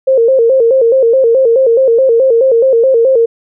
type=tone with vibrato; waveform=sine; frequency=493.9 Hz; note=B4; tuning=in tune; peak=-5 dBFS; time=0.07-3.26 s; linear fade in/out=10 ms; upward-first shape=square; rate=4.7 Hz; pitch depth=120 cents each way; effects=none